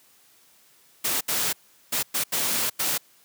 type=noise bursts at uneven times; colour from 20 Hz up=white; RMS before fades=-25 dBFS; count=6; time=1.04-1.21 / 1.28-1.53 / 1.92-2.03 / 2.14-2.24 / 2.32-2.7 / 2.79-2.98 s; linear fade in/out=10 ms; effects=white hiss -58 dBFS RMS until 3.24 s + high-pass 100 Hz 12 dB/octave